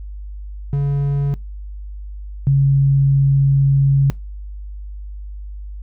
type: tone pair in turn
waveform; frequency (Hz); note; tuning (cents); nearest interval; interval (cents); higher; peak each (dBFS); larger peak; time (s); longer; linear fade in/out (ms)
triangle / sine; 141.1 / 137.88; C#3 / C#3; +31 / -9; unison; 40; first; -13 / -10; second; 0.73-1.34 / 2.47-4.1; second; 0
effects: noise-tail reverb RT60 0.2 s tail -22 dB re dry + added 50 Hz sine -28 dBFS peak until 5.82 s